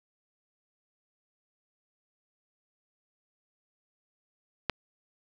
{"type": "click", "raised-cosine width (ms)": 0.3, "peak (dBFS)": -10, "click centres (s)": 4.697, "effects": []}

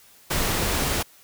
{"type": "noise", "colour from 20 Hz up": "pink", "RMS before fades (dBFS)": -24, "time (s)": [0.3, 1.03], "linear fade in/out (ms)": 10, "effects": ["white hiss -53 dBFS RMS until 1.23 s"]}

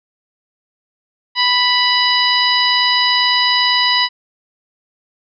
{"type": "harmonic tone", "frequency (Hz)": 987.8, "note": "B5", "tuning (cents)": 0, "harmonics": [1, 2, 3, 4, 5], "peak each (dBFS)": [-18, -18, -18, -18, -18], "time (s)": [1.35, 4.09], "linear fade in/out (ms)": 50, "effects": []}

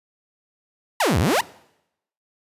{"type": "exponential two-way sweep", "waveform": "sawtooth", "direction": "down then up", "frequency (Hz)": [1046.5, 71.2, 1046.5], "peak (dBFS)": -13, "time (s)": [1, 1.41], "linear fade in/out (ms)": 5, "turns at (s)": 1.19, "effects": ["noise-tail reverb RT60 0.8 s tail -21 dB re dry", "resampled to 32000 Hz"]}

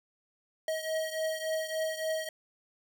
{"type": "beating tone pair", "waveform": "square", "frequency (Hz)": [634, 637.5], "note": ["D#5", "D#5"], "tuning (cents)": [32, 42], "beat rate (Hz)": 3.5, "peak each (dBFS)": [-33, -37], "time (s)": [0.68, 2.29], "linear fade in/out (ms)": 2, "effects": []}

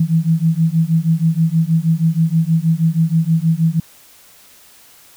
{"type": "beating tone pair", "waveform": "sine", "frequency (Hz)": [160, 166.3], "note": ["D#3", "E3"], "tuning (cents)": [49, 16], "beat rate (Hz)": 6.3, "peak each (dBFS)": -15, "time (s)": [0, 3.8], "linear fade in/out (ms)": 5, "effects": ["white hiss -46 dBFS RMS until 5.16 s"]}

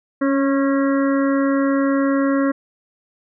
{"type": "harmonic tone with a mistuned harmonic", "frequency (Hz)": 273.7, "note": "C#4", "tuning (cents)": -22, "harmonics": [1, 2, 4, 5, 6, 7], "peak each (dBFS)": [-16, -22, -28, -30, -32, -33], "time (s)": [0.21, 2.52], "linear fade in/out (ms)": 10, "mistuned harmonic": 1, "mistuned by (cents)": 17, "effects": []}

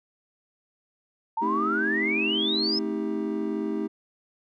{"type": "exponential sweep", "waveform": "sine", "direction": "up", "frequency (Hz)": [880, 5274], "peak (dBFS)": -24, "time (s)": [1.37, 2.79], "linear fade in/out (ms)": 5}
{"type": "chord", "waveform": "triangle", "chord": "A half-diminished seventh", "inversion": "none", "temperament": "just", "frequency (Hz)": [220, 264, 316.8, 396], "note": ["A3", "C4", "Eb4", "G4"], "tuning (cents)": [0, 16, 31, 18], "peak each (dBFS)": [-29, -34, -28, -30], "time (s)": [1.41, 3.88], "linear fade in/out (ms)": 20}
{"effects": []}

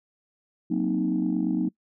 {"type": "chord", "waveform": "sine", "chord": "C half-diminished seventh", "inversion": "second", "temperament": "equal", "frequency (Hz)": [185, 233.1, 261.6, 311.1], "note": ["Gb3", "Bb3", "C4", "Eb4"], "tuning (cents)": [0, 0, 0, 0], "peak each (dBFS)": [-27, -28, -28, -26], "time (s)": [0.7, 1.69], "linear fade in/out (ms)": 10, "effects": ["noise-tail reverb RT60 0.1 s tail -24 dB re dry", "tanh soft clip ceiling -15 dBFS"]}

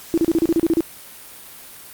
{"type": "tone bursts", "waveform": "sine", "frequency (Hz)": 330.4, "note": "E4", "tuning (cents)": 4, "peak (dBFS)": -13, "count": 10, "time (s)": [0.14, 0.806], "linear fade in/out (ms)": 0, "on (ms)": 36, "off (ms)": 34, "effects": ["white hiss -40 dBFS RMS until 1.93 s", "Opus 48 kbps"]}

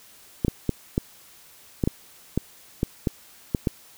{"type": "clicks", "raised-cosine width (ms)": 3, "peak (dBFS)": -8, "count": 11, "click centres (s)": [0.448, 0.482, 0.693, 0.979, 1.838, 1.875, 2.376, 2.831, 3.072, 3.548, 3.672], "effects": ["white hiss -51 dBFS RMS until 3.97 s"]}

